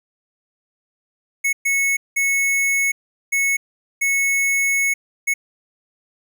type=tone bursts at uneven times; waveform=square; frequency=2200 Hz; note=C#7; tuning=14 cents flat; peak=-17 dBFS; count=6; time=1.44-1.53 / 1.65-1.97 / 2.16-2.92 / 3.32-3.57 / 4.01-4.94 / 5.27-5.34 s; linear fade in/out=10 ms; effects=none